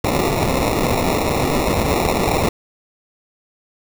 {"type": "noise with sample-and-hold", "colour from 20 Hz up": "white", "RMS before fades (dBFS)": -18, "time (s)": [0.04, 2.49], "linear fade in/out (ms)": 5, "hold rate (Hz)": 1575, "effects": []}